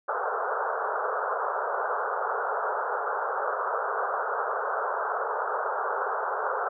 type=band-pass noise; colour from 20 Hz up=white; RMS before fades=-29 dBFS; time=0.08-6.69 s; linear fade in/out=10 ms; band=410 to 1500 Hz; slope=96 dB/octave; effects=none